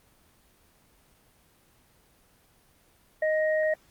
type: tone pair together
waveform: sine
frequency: 622.3 / 1876.1 Hz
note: D#5 / A#6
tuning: 0 / +11 cents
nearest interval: octave + perfect fifth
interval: 1911 cents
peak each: -23 / -30 dBFS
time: 3.22-3.74 s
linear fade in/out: 5 ms
effects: pink hiss -62 dBFS RMS until 3.9 s + Opus 24 kbps